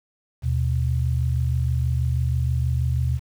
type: tone pair together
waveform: sine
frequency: 77.78 / 124.04 Hz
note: D#2 / B2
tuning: 0 / +8 cents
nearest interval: minor sixth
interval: 808 cents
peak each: -22 dBFS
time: 0.42-3.2 s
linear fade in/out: 50 ms
effects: 8-bit